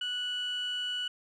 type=tone pair together; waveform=sine; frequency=1476 / 2952 Hz; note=F#6 / F#7; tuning=-5 / -5 cents; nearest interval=octave; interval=1200 cents; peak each=-37 / -30 dBFS; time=0.01-1.08 s; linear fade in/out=5 ms; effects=tanh soft clip ceiling -28 dBFS